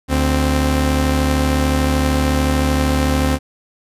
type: tone pair together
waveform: sawtooth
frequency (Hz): 73.41 / 261.6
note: D2 / C4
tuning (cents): 0 / 0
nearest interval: octave + minor seventh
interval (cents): 2200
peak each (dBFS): -12 / -14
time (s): 0.08-3.39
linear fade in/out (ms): 50
effects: resampled to 32000 Hz